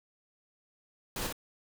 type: noise with echo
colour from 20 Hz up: pink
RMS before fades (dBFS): -36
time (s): 1.16-1.27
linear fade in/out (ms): 2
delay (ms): 56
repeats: 1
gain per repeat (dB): -2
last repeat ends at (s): 1.326
effects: none